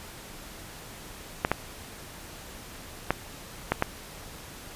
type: clicks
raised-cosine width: 0.5 ms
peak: -7 dBFS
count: 5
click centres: 1.449 / 1.516 / 3.106 / 3.72 / 3.824 s
effects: pink hiss -44 dBFS RMS until 4.75 s + resampled to 32000 Hz